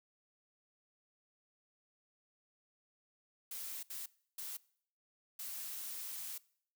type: noise bursts at uneven times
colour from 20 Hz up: blue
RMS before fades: -44 dBFS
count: 4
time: 3.51-3.83 / 3.9-4.06 / 4.38-4.57 / 5.39-6.38 s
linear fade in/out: 5 ms
effects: noise-tail reverb RT60 0.6 s tail -22 dB re dry